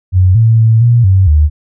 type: tone with pitch steps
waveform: sine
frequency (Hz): 92.2 / 113.1 / 112.2 / 118.9 / 95.1 / 75.6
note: F#2 / A2 / A2 / A#2 / F#2 / D#2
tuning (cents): -6 / +48 / +34 / +35 / +48 / -49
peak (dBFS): -4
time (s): 0.12-1.5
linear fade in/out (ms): 50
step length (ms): 230
effects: none